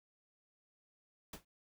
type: noise with exponential decay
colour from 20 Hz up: pink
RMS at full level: -42 dBFS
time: 1.33-1.45 s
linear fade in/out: 5 ms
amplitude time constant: 25 ms
effects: none